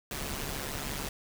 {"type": "noise with amplitude modulation", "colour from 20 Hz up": "pink", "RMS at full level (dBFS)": -33, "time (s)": [0.11, 1.09], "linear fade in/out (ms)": 2, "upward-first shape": "sine", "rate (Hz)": 142, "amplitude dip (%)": 70, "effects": []}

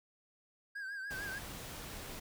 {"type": "tone with vibrato", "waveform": "triangle", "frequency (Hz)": 1595, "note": "G6", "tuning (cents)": 30, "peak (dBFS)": -38, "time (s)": [0.75, 1.39], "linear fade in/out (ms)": 10, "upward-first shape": "triangle", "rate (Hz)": 6.7, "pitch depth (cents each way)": 87}
{"type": "noise", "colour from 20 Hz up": "pink", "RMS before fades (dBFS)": -46, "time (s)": [1.1, 2.2], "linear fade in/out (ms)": 10}
{"effects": []}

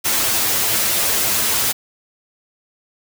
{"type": "noise with comb filter", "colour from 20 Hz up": "white", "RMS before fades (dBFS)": -18, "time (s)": [0.04, 1.73], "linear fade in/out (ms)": 20, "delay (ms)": 9, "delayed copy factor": 0.95, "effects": []}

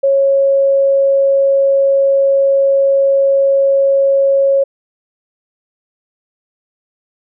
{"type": "tone", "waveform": "sine", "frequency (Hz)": 549, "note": "C#5", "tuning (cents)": -17, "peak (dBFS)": -8, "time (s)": [0.03, 4.64], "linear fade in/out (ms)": 10, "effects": []}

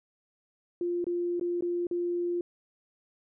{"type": "tone with dropouts", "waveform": "sine", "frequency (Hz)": 349.2, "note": "F4", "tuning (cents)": 0, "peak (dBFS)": -27, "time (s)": [0.81, 2.41], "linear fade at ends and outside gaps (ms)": 2, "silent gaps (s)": [[1.043, 1.067], [1.397, 1.411], [1.609, 1.623], [1.869, 1.911]], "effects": []}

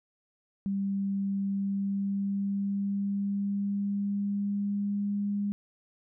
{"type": "tone with pitch glide", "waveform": "sine", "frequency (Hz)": [197.1, 203], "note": ["G3", "G#3"], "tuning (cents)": [10, -39], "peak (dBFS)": -27, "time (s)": [0.66, 5.52], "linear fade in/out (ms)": 0, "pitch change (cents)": 51, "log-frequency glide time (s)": [1.44, 5.18], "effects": []}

